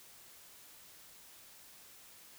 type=silence; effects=white hiss -57 dBFS RMS until 2.38 s